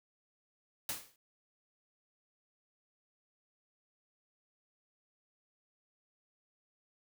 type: noise with exponential decay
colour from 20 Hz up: white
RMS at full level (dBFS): -34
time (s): 0.89-1.16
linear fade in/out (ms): 2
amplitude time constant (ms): 57
effects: none